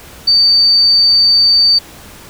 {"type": "tone", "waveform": "sine", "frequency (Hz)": 4592, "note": "D8", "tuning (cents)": -40, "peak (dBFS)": -6, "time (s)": [0.27, 1.79], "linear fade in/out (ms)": 10, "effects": ["pink hiss -36 dBFS RMS until 2.29 s"]}